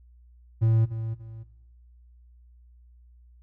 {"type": "tone with echo", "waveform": "triangle", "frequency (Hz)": 112.2, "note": "A2", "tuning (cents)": 34, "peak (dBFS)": -16, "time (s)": [0.61, 0.86], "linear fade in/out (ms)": 20, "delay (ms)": 290, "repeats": 2, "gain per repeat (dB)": -10, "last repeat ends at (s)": 1.44, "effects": ["noise-tail reverb RT60 1.0 s tail -19 dB re dry", "added 60 Hz sine -51 dBFS peak until 3.42 s"]}